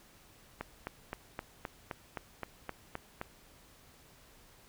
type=click train; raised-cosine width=0.5 ms; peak=-22 dBFS; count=11; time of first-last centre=0.61-3.214 s; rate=3.84 Hz; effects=pink hiss -60 dBFS RMS until 4.68 s